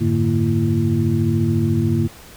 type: tone cluster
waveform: sine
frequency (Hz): 91.5 / 105.5 / 146.5 / 229.9 / 336.5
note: F#2 / G#2 / D3 / A#3 / E4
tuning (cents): -19 / +28 / -4 / -24 / +36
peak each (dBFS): -27 / -19 / -21 / -21 / -23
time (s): 0-2.08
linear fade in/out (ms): 20
effects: pink hiss -42 dBFS RMS until 2.36 s